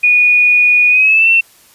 sine tone with pitch glide, 2459 to 2697 Hz, D#7 to E7, -21 to +39 cents, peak -6 dBFS, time 0.03-1.41 s, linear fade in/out 10 ms, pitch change +160 cents, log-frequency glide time 0.89-1.29 s, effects white hiss -46 dBFS RMS until 1.74 s + resampled to 32000 Hz

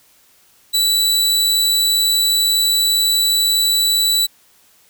sawtooth tone, 3951 Hz, B7, in tune, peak -10 dBFS, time 0.73-4.27 s, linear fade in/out 20 ms, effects white hiss -53 dBFS RMS until 4.89 s

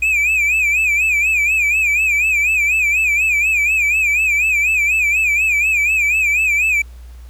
triangle tone with vibrato, 2458 Hz, D#7, 22 cents flat, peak -11 dBFS, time 0.02-6.82 s, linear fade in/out 5 ms, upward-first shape sine, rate 4.1 Hz, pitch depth 120 cents each way, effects added 60 Hz sine -33 dBFS peak until 7.29 s + pink hiss -51 dBFS RMS until 7.29 s

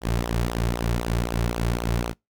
sawtooth tone with flanger, 58.27 Hz, A#1, in tune, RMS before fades -25 dBFS, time 0.01-2.14 s, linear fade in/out 50 ms, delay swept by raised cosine 0.42 to 4.12 ms, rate 3.9 Hz, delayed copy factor -0.7, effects noise-tail reverb RT60 0.2 s tail -26 dB re dry

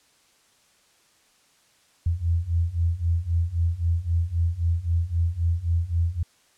sine beating tone pair, 82.5 / 86.3 Hz, E2 / F2, +2 / -20 cents, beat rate 3.8 Hz, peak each -25 / -23 dBFS, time 2.06-6.23 s, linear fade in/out 5 ms, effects white hiss -61 dBFS RMS until 6.57 s + low-pass 9000 Hz 12 dB/octave

